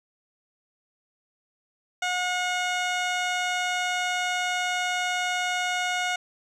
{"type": "tone with low-pass filter", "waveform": "15% pulse", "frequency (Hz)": 724, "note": "F#5", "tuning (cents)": -38, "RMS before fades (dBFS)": -27, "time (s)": [2.02, 6.16], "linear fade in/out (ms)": 5, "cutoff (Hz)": 6000, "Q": 1.2, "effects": []}